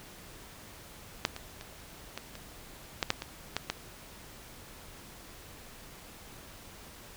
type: clicks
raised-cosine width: 0.2 ms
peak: -8 / -22 / -25 / -19 / -26 / -10 / -8 / -19 / -12 / -12 dBFS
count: 10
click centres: 1.251 / 1.364 / 1.611 / 2.176 / 2.354 / 3.028 / 3.104 / 3.221 / 3.566 / 3.7 s
effects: pink hiss -50 dBFS RMS until 7.16 s